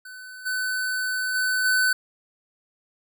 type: tone with level steps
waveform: square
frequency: 1509 Hz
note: F#6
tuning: 34 cents sharp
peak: -39 / -25 / -22 / -19 dBFS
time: 0.05-1.93 s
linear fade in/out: 5 ms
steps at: 0.45 / 1.34 / 1.64 s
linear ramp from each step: 20 ms
effects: none